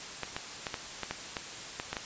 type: clicks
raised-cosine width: 0.3 ms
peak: -17 dBFS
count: 10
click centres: 0.233 / 0.365 / 0.668 / 0.742 / 1.033 / 1.11 / 1.368 / 1.799 / 1.93 / 1.968 s
effects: white hiss -42 dBFS RMS until 2.05 s + resampled to 16000 Hz